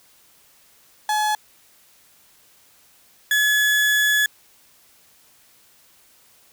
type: tone pair in turn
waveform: 35% pulse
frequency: 850 / 1703.2 Hz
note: G#5 / G#6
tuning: +40 / +43 cents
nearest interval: octave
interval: 1203 cents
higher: second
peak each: -17 / -14 dBFS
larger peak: second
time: 1.09-1.35 / 3.31-4.26 s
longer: second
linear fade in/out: 2 ms
effects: white hiss -55 dBFS RMS until 6.52 s